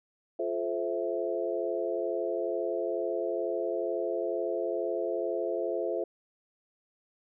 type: chord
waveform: sine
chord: F major seventh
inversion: none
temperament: equal with one note detuned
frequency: 349.2 / 431.4 / 523.3 / 659.3 Hz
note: F4 / A4 / C5 / E5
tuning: 0 / -34 / 0 / 0 cents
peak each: -34 dBFS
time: 0.39-6.04 s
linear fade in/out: 5 ms
effects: none